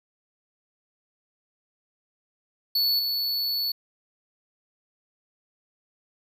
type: tone with level steps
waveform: square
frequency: 4435 Hz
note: C#8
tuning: in tune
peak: -21 / -25 dBFS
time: 2.75-3.72 s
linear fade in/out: 5 ms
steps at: 2.99 s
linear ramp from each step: 2 ms
effects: none